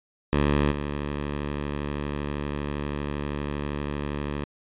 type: tone with level steps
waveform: 10% pulse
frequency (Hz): 72.6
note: D2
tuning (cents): -19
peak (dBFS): -12 / -20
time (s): 0.33-4.44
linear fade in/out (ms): 0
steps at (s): 0.71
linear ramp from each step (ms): 10
effects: resampled to 8000 Hz